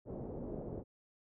white low-pass noise, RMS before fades -43 dBFS, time 0.05-0.84 s, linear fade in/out 50 ms, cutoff 520 Hz, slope 24 dB/octave, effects none

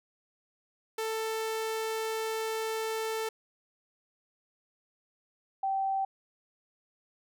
sawtooth / sine tone pair in turn, 443 / 776 Hz, A4 / G5, +12 / -18 cents, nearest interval minor seventh, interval 970 cents, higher second, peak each -27 dBFS, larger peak neither, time 0.98-3.29 / 5.63-6.05 s, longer first, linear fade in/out 5 ms, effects none

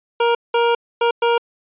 25% pulse tone bursts at uneven times, 470 Hz, A#4, 14 cents sharp, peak -10 dBFS, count 4, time 0.2-0.35 / 0.54-0.75 / 1.01-1.11 / 1.22-1.38 s, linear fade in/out 5 ms, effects resampled to 8000 Hz

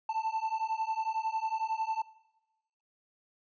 triangle beating tone pair, 880 / 891 Hz, A5 / A5, 0 / +22 cents, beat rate 11 Hz, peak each -31 dBFS, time 0.09-2.02 s, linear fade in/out 5 ms, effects noise-tail reverb RT60 1.0 s tail -19 dB re dry + resampled to 16000 Hz

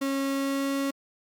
35% pulse tone with pitch glide, 273.4 to 275.6 Hz, C#4 to C#4, -24 to -10 cents, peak -24 dBFS, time 0.01-0.91 s, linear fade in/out 10 ms, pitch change +14 cents, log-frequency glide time 0.21-0.73 s, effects Opus 48 kbps

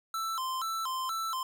square tone with vibrato, 1174.7 Hz, D6, in tune, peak -32 dBFS, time 0.14-1.43 s, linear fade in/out 2 ms, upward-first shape square, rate 2.1 Hz, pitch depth 210 cents each way, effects none

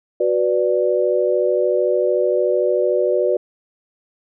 sine chord, B minor, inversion second, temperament equal, 370 / 493.9 / 587.3 Hz, F#4 / B4 / D5, 0 / 0 / 0 cents, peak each -19 dBFS, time 0.2-3.37 s, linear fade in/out 5 ms, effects none

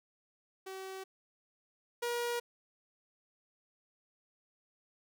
sawtooth tone pair in turn, 381.4 / 477.6 Hz, G4 / A#4, -47 / +42 cents, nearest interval major third, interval 389 cents, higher second, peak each -38 / -29 dBFS, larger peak second, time 0.66-1.04 / 2.02-2.4 s, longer neither, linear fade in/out 10 ms, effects none

